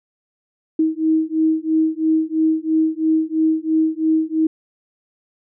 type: beating tone pair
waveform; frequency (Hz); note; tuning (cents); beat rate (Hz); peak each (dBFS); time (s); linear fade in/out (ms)
sine; 316 / 319; D#4 / D#4; +27 / +43; 3; -18; 0.79-4.47; 5
effects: none